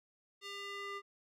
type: tone with band-pass filter sweep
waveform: square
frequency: 400.3 Hz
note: G4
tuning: 36 cents sharp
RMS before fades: -44 dBFS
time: 0.41-1.02 s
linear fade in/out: 50 ms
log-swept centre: 3500 to 1500 Hz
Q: 1.3
effects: none